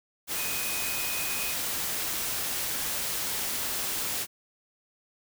sine tone in noise, 2500 Hz, D#7, 8 cents sharp, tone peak -36 dBFS, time 0.35-1.55 s, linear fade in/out 50 ms, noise white, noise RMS -31 dBFS, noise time 0.27-4.27 s, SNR -8 dB, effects none

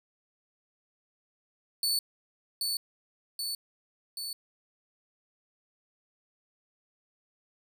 sawtooth tone with echo, 4470 Hz, C#8, 14 cents sharp, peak -23 dBFS, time 1.83-1.99 s, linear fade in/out 2 ms, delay 780 ms, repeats 3, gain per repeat -3 dB, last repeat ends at 4.33 s, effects none

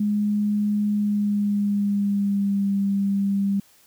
sine tone with pitch glide, 207.7 to 198.32 Hz, G#3 to G3, 0 to +20 cents, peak -19 dBFS, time 0-3.6 s, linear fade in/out 5 ms, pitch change -80 cents, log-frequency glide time 0.9-2.7 s, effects white hiss -56 dBFS RMS until 3.86 s

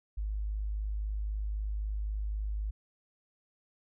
sine tone, 51.91 Hz, G#1, in tune, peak -31 dBFS, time 0.17-2.71 s, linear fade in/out 10 ms, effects none

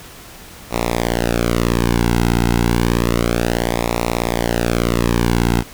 sawtooth tone with flanger, 58.4 Hz, A#1, 4 cents sharp, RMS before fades -17 dBFS, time 0.7-5.64 s, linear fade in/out 50 ms, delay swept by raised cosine 0.63 to 1.73 ms, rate 0.3 Hz, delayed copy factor -0.95, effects pink hiss -38 dBFS RMS until 5.73 s

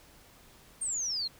sine exponential sweep, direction down, 8870 to 4100 Hz, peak -30 dBFS, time 0.81-1.28 s, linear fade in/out 10 ms, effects pink hiss -57 dBFS RMS until 1.39 s

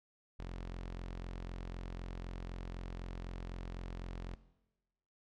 sawtooth tone, 43.96 Hz, F1, 12 cents sharp, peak -38 dBFS, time 0.39-4.35 s, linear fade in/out 0 ms, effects noise-tail reverb RT60 1.0 s tail -17 dB re dry + low-pass 5000 Hz 12 dB/octave

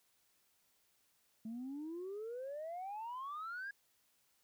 sine exponential sweep, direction up, 216.9 to 1661.2 Hz, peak -40 dBFS, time 1.45-3.71 s, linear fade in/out 5 ms, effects tanh soft clip ceiling -39 dBFS + white hiss -75 dBFS RMS until 4.43 s

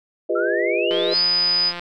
sine chord, F half-diminished seventh, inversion none, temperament equal with one note detuned, 349.2 / 405.1 / 493.9 / 622.3 Hz, F4 / Ab4 / Cb5 / Eb5, 0 / -43 / 0 / 0 cents, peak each -24 dBFS, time 0.29-1.14 s, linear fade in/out 10 ms
sine exponential sweep, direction up, 1318.5 to 4978 Hz, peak -24 dBFS, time 0.35-1.26 s, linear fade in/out 10 ms
click train, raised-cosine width 0.3 ms, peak -15 dBFS, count 155, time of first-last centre 0.91-1.795 s, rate 174 Hz
sine tone, 4978 Hz, D#8, in tune, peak -16 dBFS, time 1.11-1.73 s, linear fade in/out 50 ms
effects none

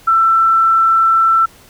sine tone, 1336 Hz, E6, 23 cents sharp, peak -8 dBFS, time 0.07-1.46 s, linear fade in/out 10 ms, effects pink hiss -44 dBFS RMS until 1.69 s

